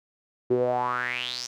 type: tone with band-pass filter sweep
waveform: sawtooth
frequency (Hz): 123.47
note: B2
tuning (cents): 0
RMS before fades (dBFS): -27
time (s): 0.5-1.47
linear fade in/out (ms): 10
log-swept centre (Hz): 350 to 6000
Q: 6.9
effects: none